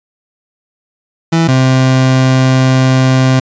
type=tone pair in turn; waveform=30% pulse; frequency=164.81 / 130.53 Hz; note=E3 / C3; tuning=0 / -4 cents; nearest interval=major third; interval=404 cents; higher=first; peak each=-5 / -4 dBFS; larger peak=second; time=1.32-1.48 / 1.48-3.4 s; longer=second; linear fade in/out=10 ms; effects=resampled to 16000 Hz